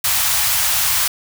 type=band-stop noise; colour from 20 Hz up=white; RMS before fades=-17 dBFS; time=0.04-1.08 s; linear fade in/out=5 ms; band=130 to 740 Hz; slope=24 dB/octave; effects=none